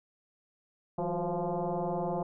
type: tone with frequency modulation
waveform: sine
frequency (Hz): 164.81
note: E3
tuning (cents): 0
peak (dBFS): -29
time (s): 0.98-2.23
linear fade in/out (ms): 5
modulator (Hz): 175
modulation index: 4.2
effects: none